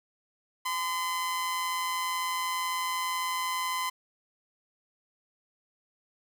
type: tone with amplitude modulation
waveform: sawtooth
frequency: 1022 Hz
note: C6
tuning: 41 cents flat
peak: -23 dBFS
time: 0.65-3.9 s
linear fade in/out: 10 ms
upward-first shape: sine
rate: 178 Hz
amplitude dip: 45%
effects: none